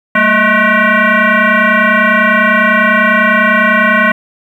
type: tone with frequency modulation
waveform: sine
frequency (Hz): 199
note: G3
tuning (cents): +26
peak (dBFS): -6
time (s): 0.15-4.12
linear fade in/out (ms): 5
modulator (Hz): 428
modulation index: 4.8
effects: 7-bit